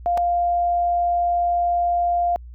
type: tone with dropouts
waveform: sine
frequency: 698.5 Hz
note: F5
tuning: in tune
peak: -17 dBFS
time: 0.06-2.36 s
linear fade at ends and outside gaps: 0 ms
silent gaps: 0.174-0.177 s
effects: added 60 Hz sine -36 dBFS peak until 2.54 s